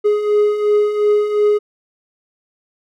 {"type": "beating tone pair", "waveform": "triangle", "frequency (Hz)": [415.3, 418.1], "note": ["G#4", "G#4"], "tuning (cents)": [0, 12], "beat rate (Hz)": 2.8, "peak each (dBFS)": [-18, -11], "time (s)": [0.04, 1.59], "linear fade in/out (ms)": 20, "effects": []}